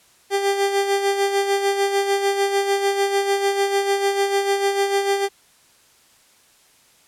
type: tone with tremolo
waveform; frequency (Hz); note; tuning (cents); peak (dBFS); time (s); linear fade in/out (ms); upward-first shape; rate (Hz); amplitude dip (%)
30% pulse; 397.1; G4; +22; -13; 0.3-5.29; 50; sine; 6.7; 55
effects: white hiss -55 dBFS RMS until 7.07 s + low-pass 11000 Hz 12 dB/octave